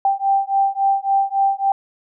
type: beating tone pair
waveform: sine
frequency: 784 / 787.6 Hz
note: G5 / G5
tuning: 0 / +8 cents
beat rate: 3.6 Hz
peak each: -18 dBFS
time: 0.05-1.72 s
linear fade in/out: 2 ms
effects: none